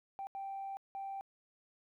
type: tone bursts at uneven times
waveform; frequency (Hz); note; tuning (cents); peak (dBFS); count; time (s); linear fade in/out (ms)
sine; 783; G5; -2; -38; 3; 0.19-0.27 / 0.35-0.77 / 0.95-1.21; 0
effects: tanh soft clip ceiling -36 dBFS + 13-bit